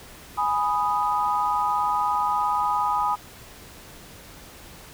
sine chord, G# minor, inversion none, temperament equal, 830.6 / 987.8 / 1244.5 Hz, G#5 / B5 / D#6, 0 / 0 / 0 cents, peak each -25 dBFS, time 0.37-3.16 s, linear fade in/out 20 ms, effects pink hiss -45 dBFS RMS until 4.93 s

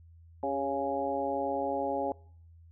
harmonic tone with a mistuned harmonic, 138.59 Hz, C#3, in tune, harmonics 2 / 3 / 4 / 5 / 6, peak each -37 / -37 / -33 / -36 / -34 dBFS, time 0.43-2.12 s, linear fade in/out 2 ms, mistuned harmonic 3, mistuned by -46 cents, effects noise-tail reverb RT60 0.6 s tail -24 dB re dry + added 83 Hz sine -52 dBFS peak until 2.71 s

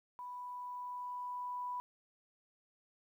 sine tone with level ramp, 987.8 Hz, B5, in tune, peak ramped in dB -43 to -37 dBFS, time 0.19-1.8 s, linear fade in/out 0 ms, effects 12-bit

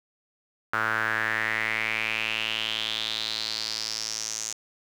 sawtooth tone with band-pass filter sweep, 110 Hz, A2, in tune, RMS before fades -29 dBFS, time 0.73-4.53 s, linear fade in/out 5 ms, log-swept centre 1400 to 6600 Hz, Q 5.3, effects 8-bit

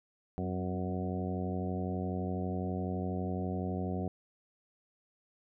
harmonic tone with a mistuned harmonic, 92 Hz, F#2, 9 cents flat, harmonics 1 / 2 / 3 / 4 / 5 / 6 / 7 / 8, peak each -37 / -36 / -41 / -42 / -44 / -47 / -46 / -44 dBFS, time 0.38-4.08 s, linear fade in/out 0 ms, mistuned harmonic 3, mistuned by -43 cents, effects none

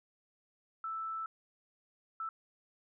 sine tone bursts at uneven times, 1320 Hz, E6, 2 cents sharp, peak -36 dBFS, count 2, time 0.84-1.26 / 2.2-2.29 s, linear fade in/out 2 ms, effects none

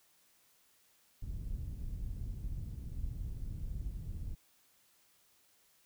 pink low-pass noise, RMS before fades -40 dBFS, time 1.22-4.35 s, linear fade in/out 10 ms, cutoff 100 Hz, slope 12 dB/octave, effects white hiss -69 dBFS RMS until 5.85 s

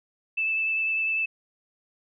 sine tone with vibrato, 2632 Hz, E7, 3 cents flat, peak -23 dBFS, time 0.37-1.26 s, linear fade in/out 10 ms, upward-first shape triangle, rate 10 Hz, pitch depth 14 cents each way, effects none

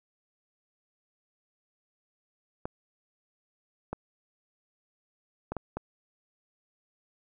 clicks, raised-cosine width 1 ms, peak -19 dBFS, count 5, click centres 2.655 / 3.93 / 5.52 / 5.567 / 5.77 s, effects none

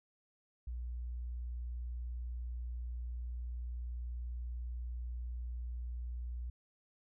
sine tone, 60.2 Hz, B1, 44 cents flat, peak -38 dBFS, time 0.67-6.5 s, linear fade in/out 5 ms, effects none

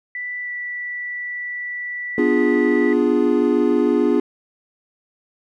sine tone with pitch glide, 1975.5 to 1961.9 Hz, B6 to B6, 0 to -12 cents, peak -25 dBFS, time 0.15-2.93 s, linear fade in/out 2 ms, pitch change -12 cents, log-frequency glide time 0.42-0.49 s
triangle chord, B diminished seventh, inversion none, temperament equal, 246.9 / 293.7 / 349.2 / 415.3 Hz, B3 / D4 / F4 / Ab4, 0 / 0 / 0 / 0 cents, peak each -18 dBFS, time 2.18-4.2 s, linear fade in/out 2 ms
effects none

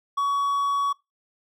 triangle tone, 1125 Hz, C#6, 25 cents sharp, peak -19 dBFS, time 0.17-0.93 s, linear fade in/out 10 ms, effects noise-tail reverb RT60 0.2 s tail -21 dB re dry

